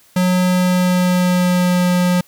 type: tone with pitch glide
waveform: square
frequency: 182 to 179.18 Hz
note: F#3 to F3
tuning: -28 to +45 cents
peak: -13 dBFS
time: 0.16-2.21 s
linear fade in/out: 5 ms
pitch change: -27 cents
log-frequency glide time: 0.43-1.89 s
effects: white hiss -51 dBFS RMS until 2.27 s